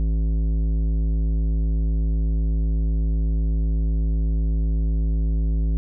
sine tone with tanh clipping, 54 Hz, A1, 32 cents flat, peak -20 dBFS, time 0-5.77 s, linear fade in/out 0 ms, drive 12 dB, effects none

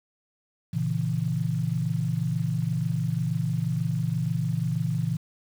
sine chord, A# diminished, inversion none, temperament equal, 116.54 / 138.59 / 164.81 Hz, A#2 / C#3 / E3, 0 / 0 / 0 cents, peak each -29 / -29 / -27 dBFS, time 0.73-5.17 s, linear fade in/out 10 ms, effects 8-bit

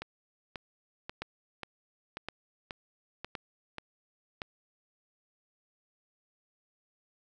two click trains, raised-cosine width 0.3 ms, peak -20 / -22 dBFS, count 4 / 8, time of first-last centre 1.22-4.418 / 0.02-3.783 s, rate 0.938 / 1.86 Hz, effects none

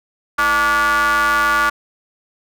square ring-modulated tone, 138.5 Hz, C#3, 1 cent flat, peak -11 dBFS, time 0.38-1.7 s, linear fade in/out 10 ms, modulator 1300 Hz, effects none

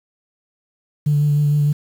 sine tone with vibrato, 146.83 Hz, D3, in tune, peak -12 dBFS, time 1.06-1.73 s, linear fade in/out 10 ms, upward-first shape sine, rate 6.5 Hz, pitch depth 18 cents each way, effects tanh soft clip ceiling -9 dBFS + 7-bit

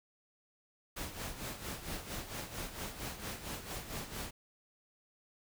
pink noise with tremolo, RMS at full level -40 dBFS, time 0.96-4.31 s, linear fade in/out 10 ms, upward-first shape sine, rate 4.4 Hz, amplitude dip 65%, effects none

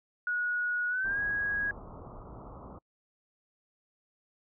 sine tone with pitch glide, 1456 to 1653.3 Hz, F#6 to G#6, -28 to -8 cents, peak -28 dBFS, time 0.27-1.71 s, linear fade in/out 2 ms, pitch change +220 cents, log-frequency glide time 0.89-1.2 s
pink low-pass noise, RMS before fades -46 dBFS, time 1.04-2.79 s, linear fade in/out 10 ms, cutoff 1300 Hz, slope 96 dB/octave
effects noise-tail reverb RT60 0.1 s tail -26 dB re dry

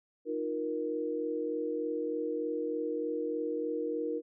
sine tone cluster, 309.6 / 352.9 / 470.9 Hz, D#4 / F4 / A#4, -9 / +18 / +18 cents, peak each -36 / -39 / -33 dBFS, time 0.25-4.22 s, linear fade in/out 50 ms, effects none

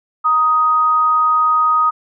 sine tone pair together, 939 / 1250 Hz, A#5 / D#6, +12 / +8 cents, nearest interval perfect fourth, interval 496 cents, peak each -22 / -11 dBFS, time 0.24-1.91 s, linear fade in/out 20 ms, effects none

